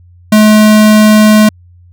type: tone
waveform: square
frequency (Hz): 213.9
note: A3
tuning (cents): -49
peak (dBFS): -3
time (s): 0.32-1.49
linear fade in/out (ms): 5
effects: added 88 Hz sine -37 dBFS peak until 1.92 s